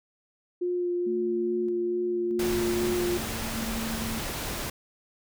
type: tone with vibrato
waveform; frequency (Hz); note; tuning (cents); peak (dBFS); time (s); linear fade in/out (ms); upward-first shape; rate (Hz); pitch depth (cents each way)
sine; 354.2; F4; +24; -25; 0.61-3.18; 10; sine; 2.3; 12
type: tone with tremolo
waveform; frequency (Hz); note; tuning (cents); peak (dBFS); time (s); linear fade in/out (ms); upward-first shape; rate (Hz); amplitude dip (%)
sine; 224.5; A3; +35; -32; 1.06-4.2; 10; square; 0.8; 45
type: noise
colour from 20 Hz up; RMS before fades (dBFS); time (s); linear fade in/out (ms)
pink; -33; 2.39-4.7; 5
effects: none